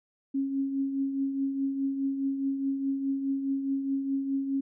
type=tone with tremolo; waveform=sine; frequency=272.9 Hz; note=C#4; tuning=27 cents flat; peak=-24 dBFS; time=0.34-4.61 s; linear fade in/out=10 ms; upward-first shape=triangle; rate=4.8 Hz; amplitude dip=55%; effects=none